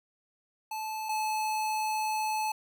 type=tone pair in turn; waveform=square; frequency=870 / 864 Hz; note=A5 / A5; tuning=-20 / -32 cents; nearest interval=unison; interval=12 cents; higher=first; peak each=-34 / -29 dBFS; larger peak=second; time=0.71-1.09 / 1.09-2.52 s; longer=second; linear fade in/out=5 ms; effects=none